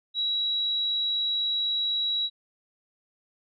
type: tone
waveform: sine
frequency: 3884 Hz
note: B7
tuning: 30 cents flat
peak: -24 dBFS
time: 0.14-2.3 s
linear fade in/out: 50 ms
effects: none